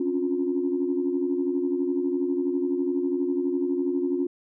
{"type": "tone cluster", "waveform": "sine", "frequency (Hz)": [271.9, 284, 354.9], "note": ["C#4", "C#4", "F4"], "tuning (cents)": [-33, 42, 28], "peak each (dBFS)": [-27, -29, -25], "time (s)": [0, 4.27], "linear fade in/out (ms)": 5, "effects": ["tanh soft clip ceiling -14 dBFS"]}